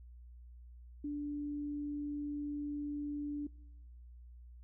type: tone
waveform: sine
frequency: 291.7 Hz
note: D4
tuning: 12 cents flat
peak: -36 dBFS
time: 1.04-3.47 s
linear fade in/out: 5 ms
effects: noise-tail reverb RT60 1.0 s tail -24 dB re dry + added 60 Hz sine -51 dBFS peak until 4.63 s